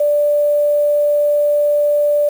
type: tone with quantisation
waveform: sine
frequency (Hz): 587.3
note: D5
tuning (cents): 0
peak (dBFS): -11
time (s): 0-2.29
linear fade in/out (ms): 5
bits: 6
effects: none